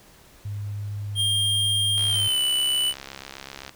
sine tone, 102.5 Hz, G#2, 22 cents flat, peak -28 dBFS, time 0.45-2.28 s, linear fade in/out 5 ms
square tone with pitch glide, 3209 to 2977 Hz, G7 to F#7, +40 to +10 cents, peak -21 dBFS, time 1.15-2.94 s, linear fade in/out 50 ms, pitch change -130 cents, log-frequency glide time 2.07-2.4 s
click train, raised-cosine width 0.2 ms, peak -19 dBFS, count 117, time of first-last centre 1.98-3.693 s, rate 67.7 Hz
effects pink hiss -52 dBFS RMS until 3.75 s

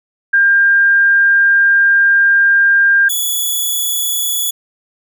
sine / 5% pulse tone pair in turn, 1600 / 3414 Hz, G6 / G#7, +35 / +47 cents, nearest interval octave + minor second, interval 1312 cents, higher second, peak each -7 dBFS, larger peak neither, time 0.33-3.09 / 3.09-4.51 s, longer first, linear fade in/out 10 ms, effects none

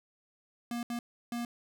square tone bursts at uneven times, 237.5 Hz, A#3, 33 cents sharp, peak -34 dBFS, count 3, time 0.71-0.83 / 0.9-0.99 / 1.32-1.45 s, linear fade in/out 2 ms, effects none

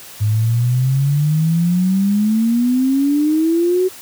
sine exponential sweep, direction up, 103.83 to 376.3 Hz, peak -12 dBFS, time 0.2-3.89 s, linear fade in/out 20 ms, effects white hiss -37 dBFS RMS until 4.01 s + high-pass 60 Hz 12 dB/octave

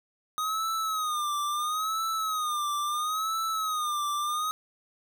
square tone with vibrato, 1244.5 Hz, D#6, in tune, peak -28 dBFS, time 0.38-4.51 s, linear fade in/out 0 ms, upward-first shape sine, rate 0.74 Hz, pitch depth 100 cents each way, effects none

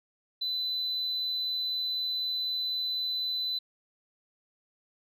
sine tone, 4008 Hz, B7, 25 cents sharp, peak -27 dBFS, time 0.41-3.59 s, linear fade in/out 10 ms, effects tanh soft clip ceiling -26 dBFS

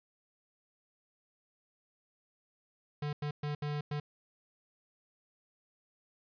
square tone bursts at uneven times, 147.4 Hz, D3, 7 cents sharp, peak -34 dBFS, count 5, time 3.02-3.13 / 3.22-3.31 / 3.43-3.55 / 3.62-3.81 / 3.91-4 s, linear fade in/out 5 ms, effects resampled to 11025 Hz

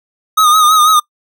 square tone with vibrato, 1244.5 Hz, D#6, in tune, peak -7 dBFS, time 0.37-1 s, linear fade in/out 10 ms, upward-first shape sine, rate 6.1 Hz, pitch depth 54 cents each way, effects noise-tail reverb RT60 0.1 s tail -23 dB re dry

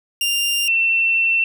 sawtooth / sine tone pair in turn, 2794 / 2694 Hz, F7 / E7, 0 / +37 cents, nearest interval minor second, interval 63 cents, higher first, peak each -14 / -14 dBFS, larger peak neither, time 0.21-0.68 / 0.68-1.44 s, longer second, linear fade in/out 2 ms, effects none

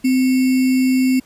sine tone with sample-and-hold, 258.4 Hz, C4, 21 cents flat, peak -12 dBFS, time 0.04-1.2 s, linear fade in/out 10 ms, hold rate 2450 Hz, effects pink hiss -51 dBFS RMS until 1.25 s + resampled to 32000 Hz

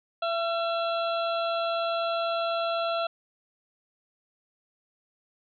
harmonic tone with a mistuned harmonic, 671 Hz, E5, 31 cents sharp, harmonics 1 / 2 / 4 / 5 / 6, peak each -27 / -31 / -39 / -39 / -40 dBFS, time 0.22-3.07 s, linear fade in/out 5 ms, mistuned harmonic 2, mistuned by +17 cents, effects none

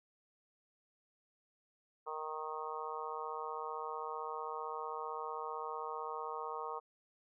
harmonic tone, 155.56 Hz, D#3, in tune, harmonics 3 / 4 / 5 / 6 / 7 / 8, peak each -45 / -52 / -47 / -45 / -44 / -47 dBFS, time 2.06-6.8 s, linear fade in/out 20 ms, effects none

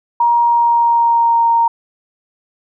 sine tone with pitch glide, 945 to 927.7 Hz, A#5 to A#5, +23 to -9 cents, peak -9 dBFS, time 0.2-1.68 s, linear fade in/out 5 ms, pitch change -32 cents, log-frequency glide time 0.37-1.46 s, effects none

